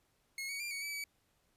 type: tone with pitch steps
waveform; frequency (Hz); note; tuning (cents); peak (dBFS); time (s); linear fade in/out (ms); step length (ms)
sawtooth; 2168 / 2244 / 2379 / 2238 / 2301 / 2280; C#7 / C#7 / D7 / C#7 / D7 / C#7; -39 / +21 / +22 / +16 / -36 / +48; -35; 0.38-1.04; 2; 110
effects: pink hiss -75 dBFS RMS until 1.56 s + resampled to 32000 Hz